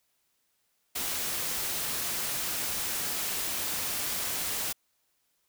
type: noise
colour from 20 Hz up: white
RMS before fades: -32 dBFS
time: 0.95-4.73 s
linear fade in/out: 10 ms
effects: white hiss -74 dBFS RMS until 5.48 s